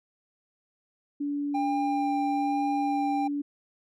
sine tone, 287.7 Hz, D4, 36 cents flat, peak -27 dBFS, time 1.2-3.42 s, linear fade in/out 10 ms
triangle tone with vibrato, 797 Hz, G5, 28 cents sharp, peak -25 dBFS, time 1.54-3.28 s, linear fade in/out 10 ms, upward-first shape sine, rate 1.1 Hz, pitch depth 10 cents each way
effects none

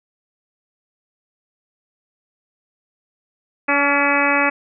harmonic tone with a mistuned harmonic, 284.7 Hz, C#4, 46 cents sharp, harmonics 1 / 2 / 3 / 4 / 5 / 6 / 7 / 8 / 9, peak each -23 / -23 / -23 / -23 / -23 / -23 / -23 / -23 / -23 dBFS, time 3.68-4.5 s, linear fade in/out 10 ms, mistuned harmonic 5, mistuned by -27 cents, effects none

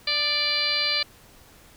harmonic tone with a mistuned harmonic, 587 Hz, D5, 1 cent flat, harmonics 1 / 2 / 3 / 4 / 5 / 6 / 7 / 8, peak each -37 / -37 / -34 / -28 / -32 / -33 / -26 / -27 dBFS, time 0.07-1.03 s, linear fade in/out 5 ms, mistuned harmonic 2, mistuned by +28 cents, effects pink hiss -52 dBFS RMS until 1.76 s

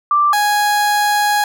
sine / 30% pulse tone pair in turn, 1176 / 829.7 Hz, D6 / G#5, +2 / -2 cents, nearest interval tritone, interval 604 cents, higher first, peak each -10 dBFS, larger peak neither, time 0.11-0.33 / 0.33-1.44 s, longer second, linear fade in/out 2 ms, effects none

